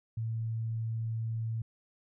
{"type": "tone", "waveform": "sine", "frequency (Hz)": 112.9, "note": "A2", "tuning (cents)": 45, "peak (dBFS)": -31, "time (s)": [0.17, 1.62], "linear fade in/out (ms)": 5, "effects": []}